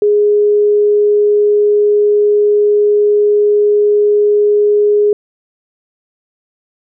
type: tone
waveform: sine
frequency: 415.3 Hz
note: G#4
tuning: in tune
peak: -7 dBFS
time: 0.02-5.13 s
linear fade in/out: 2 ms
effects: none